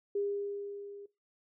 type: tone with level ramp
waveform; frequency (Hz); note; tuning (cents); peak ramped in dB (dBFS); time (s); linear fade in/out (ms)
sine; 404.1; G#4; -47; -29 to -46; 0.15-1.06; 5
effects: noise-tail reverb RT60 0.2 s tail -17 dB re dry